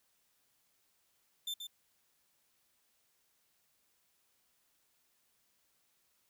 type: tone with echo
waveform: 40% pulse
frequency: 3555 Hz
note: A7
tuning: 17 cents sharp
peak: -35 dBFS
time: 1.47-1.54 s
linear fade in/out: 5 ms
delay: 130 ms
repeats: 1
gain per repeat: -6 dB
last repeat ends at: 1.67 s
effects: white hiss -75 dBFS RMS until 6.29 s